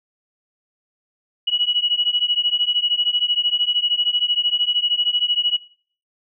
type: beating tone pair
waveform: sine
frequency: 2918 / 2931 Hz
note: F#7 / F#7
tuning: -25 / -17 cents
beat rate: 13 Hz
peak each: -20 dBFS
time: 1.47-5.57 s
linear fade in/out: 10 ms
effects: noise-tail reverb RT60 0.5 s tail -21 dB re dry